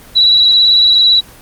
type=tone with vibrato; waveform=sine; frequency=3920 Hz; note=B7; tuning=14 cents flat; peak=-5 dBFS; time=0.15-1.21 s; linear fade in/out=20 ms; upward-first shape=square; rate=18 Hz; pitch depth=16 cents each way; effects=pink hiss -38 dBFS RMS until 1.41 s + Opus 24 kbps